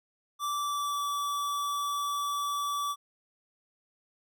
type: tone with pitch glide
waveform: square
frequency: 1167 to 1152.9 Hz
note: D6 to D6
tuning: -11 to -32 cents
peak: -30 dBFS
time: 0.39-2.96 s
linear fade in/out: 50 ms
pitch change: -21 cents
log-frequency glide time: 0.52-1.03 s
effects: none